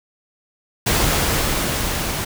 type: noise with level ramp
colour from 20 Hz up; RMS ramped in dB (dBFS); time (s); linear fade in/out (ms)
pink; -17 to -24; 0.86-2.25; 10
effects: none